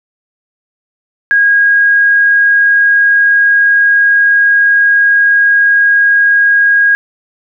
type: tone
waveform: sine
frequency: 1637 Hz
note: G#6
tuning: 25 cents flat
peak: -5 dBFS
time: 1.31-6.95 s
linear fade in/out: 0 ms
effects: none